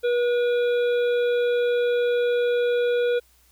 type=harmonic tone; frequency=483.6 Hz; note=B4; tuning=36 cents flat; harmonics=1 / 3 / 5 / 7 / 8; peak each=-19 / -32 / -39 / -39 / -45 dBFS; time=0.03-3.2 s; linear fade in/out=20 ms; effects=added 60 Hz sine -60 dBFS peak until 3.51 s + white hiss -60 dBFS RMS until 3.51 s